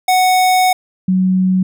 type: tone pair in turn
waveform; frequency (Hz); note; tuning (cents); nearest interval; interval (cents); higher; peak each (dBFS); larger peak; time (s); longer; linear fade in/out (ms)
square / sine; 740 / 186.13; F#5 / F#3; 0 / +11; 2 octaves; 2389; first; -10; neither; 0.08-0.73 / 1.08-1.63; first; 5
effects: none